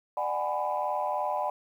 sine chord, G# half-diminished seventh, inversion second, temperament just, 598 / 747.5 / 830.6 / 996.7 Hz, D5 / F#5 / G#5 / B5, +31 / +17 / 0 / +16 cents, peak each -32 dBFS, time 0.17-1.5 s, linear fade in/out 2 ms, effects tanh soft clip ceiling -18 dBFS + 10-bit

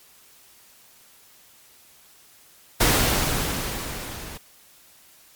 pink noise with level ramp, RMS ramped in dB -17 to -38 dBFS, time 2.8-4.38 s, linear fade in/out 10 ms, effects white hiss -53 dBFS RMS until 5.35 s + MP3 96 kbps

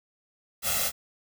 white noise with comb filter, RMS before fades -27 dBFS, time 0.62-0.92 s, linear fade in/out 50 ms, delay 1.5 ms, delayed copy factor +1, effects none

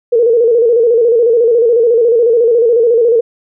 sine tone with vibrato, 466.2 Hz, A#4, in tune, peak -6 dBFS, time 0.12-3.21 s, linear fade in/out 10 ms, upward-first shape square, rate 14 Hz, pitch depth 64 cents each way, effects none

